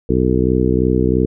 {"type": "harmonic tone", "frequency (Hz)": 63, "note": "B1", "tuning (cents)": 35, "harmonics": [1, 2, 3, 4, 5, 6, 7], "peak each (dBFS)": [-20, -20, -20, -20, -20, -20, -20], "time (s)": [0.09, 1.26], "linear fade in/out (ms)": 5, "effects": []}